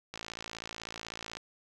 click train, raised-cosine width 0.2 ms, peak -22 dBFS, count 70, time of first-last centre 0.14-1.37 s, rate 56.1 Hz, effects none

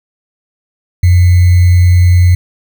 sine tone with sample-and-hold, 89 Hz, F2, 33 cents sharp, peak -3 dBFS, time 1.03-2.35 s, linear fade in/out 5 ms, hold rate 2100 Hz, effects none

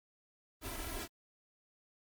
pink noise with comb filter, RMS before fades -41 dBFS, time 0.61-1.08 s, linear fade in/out 50 ms, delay 3 ms, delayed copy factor +0.95, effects Opus 24 kbps

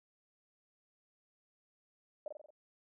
sine tone with echo, 602 Hz, D5, 43 cents sharp, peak -37 dBFS, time 2.26-2.28 s, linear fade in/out 2 ms, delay 45 ms, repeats 5, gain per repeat -4 dB, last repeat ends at 2.505 s, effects none

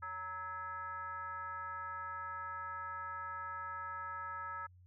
sine tone with frequency modulation, 1300 Hz, E6, 24 cents flat, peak -40 dBFS, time 0.02-4.67 s, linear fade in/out 10 ms, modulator 371 Hz, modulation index 0.93, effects added 90 Hz sine -58 dBFS peak until 4.86 s

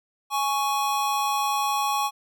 square tone pair together, 833 / 1112.7 Hz, G#5 / C#6, +5 / +6 cents, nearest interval perfect fourth, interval 501 cents, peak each -26 dBFS, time 0.3-2.11 s, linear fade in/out 50 ms, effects none

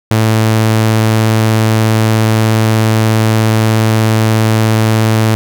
sawtooth tone, 110.4 Hz, A2, 6 cents sharp, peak -4 dBFS, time 0.11-5.35 s, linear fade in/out 0 ms, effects none

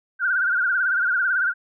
sine tone with vibrato, 1480 Hz, F#6, in tune, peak -18 dBFS, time 0.19-1.54 s, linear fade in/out 50 ms, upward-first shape sine, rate 18 Hz, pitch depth 100 cents each way, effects none

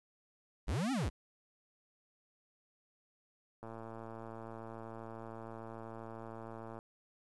square linear two-way sweep, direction up then down, 33.86 to 282.2 to 33.86 Hz, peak -33 dBFS, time 0.67-1.1 s, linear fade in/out 20 ms, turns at 0.92 s
click train, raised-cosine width 1 ms, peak -33 dBFS, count 358, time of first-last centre 3.63-6.789 s, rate 113 Hz
effects resampled to 24000 Hz + 11-bit

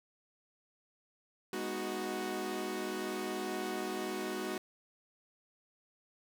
sawtooth chord, G# minor seventh, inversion none, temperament equal with one note detuned, 206 / 246.9 / 311.1 / 370 Hz, G#3 / B3 / D#4 / F#4, -14 / 0 / 0 / 0 cents, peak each -39 / -40 / -39 / -34 dBFS, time 1.53-4.58 s, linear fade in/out 2 ms, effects none

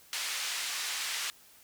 pink band-pass noise, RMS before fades -35 dBFS, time 0.13-1.3 s, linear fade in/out 0 ms, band 1900 to 8700 Hz, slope 12 dB/octave, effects white hiss -58 dBFS RMS until 1.63 s

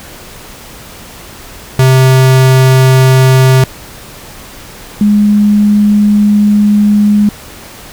square / sine tone pair in turn, 130.8 / 207.6 Hz, C3 / G#3, 0 / 0 cents, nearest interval minor sixth, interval 800 cents, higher second, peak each -4 dBFS, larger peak neither, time 1.79-3.64 / 5.01-7.29 s, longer second, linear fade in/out 2 ms, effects pink hiss -31 dBFS RMS until 7.92 s

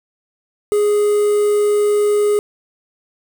triangle tone with quantisation, 415.3 Hz, G#4, in tune, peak -10 dBFS, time 0.72-2.39 s, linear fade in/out 0 ms, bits 5, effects none

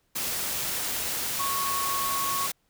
sine tone in noise, 1105 Hz, C#6, 6 cents flat, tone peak -28 dBFS, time 1.39-2.47 s, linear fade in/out 10 ms, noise white, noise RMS -30 dBFS, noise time 0.15-2.52 s, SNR -1 dB, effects pink hiss -71 dBFS RMS until 2.69 s

